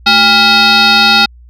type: tone with frequency modulation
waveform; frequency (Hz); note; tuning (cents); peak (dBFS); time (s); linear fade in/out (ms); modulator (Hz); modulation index
sine; 2576; E7; -41; -3; 0.06-1.26; 10; 589; 3.5
effects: tanh soft clip ceiling -1 dBFS + added 60 Hz sine -35 dBFS peak until 1.49 s